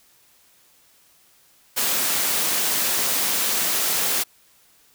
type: high-pass noise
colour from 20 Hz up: white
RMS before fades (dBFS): -22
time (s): 1.76-4.24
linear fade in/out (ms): 20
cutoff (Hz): 170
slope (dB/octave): 12
effects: white hiss -57 dBFS RMS until 4.94 s